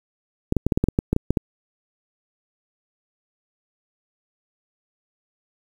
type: clicks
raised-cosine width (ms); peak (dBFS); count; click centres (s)
3; -5; 12; 0.524 / 0.567 / 0.666 / 0.722 / 0.775 / 0.84 / 0.886 / 0.989 / 1.13 / 1.164 / 1.306 / 1.372
effects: 7-bit